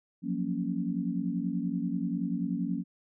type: chord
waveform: sine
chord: Gb major seventh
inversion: third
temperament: equal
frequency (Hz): 174.61 / 185 / 233.1 / 277.2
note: F3 / Gb3 / Bb3 / Db4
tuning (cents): 0 / 0 / 0 / 0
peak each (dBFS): -34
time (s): 0.22-2.84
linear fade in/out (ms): 50
effects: none